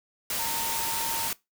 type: tone in noise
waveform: sine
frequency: 914 Hz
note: A#5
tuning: 34 cents flat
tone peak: -33 dBFS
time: 0.39-1.28 s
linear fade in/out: 2 ms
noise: white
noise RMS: -30 dBFS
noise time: 0.3-1.33 s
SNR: -6 dB
effects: noise-tail reverb RT60 0.2 s tail -21 dB re dry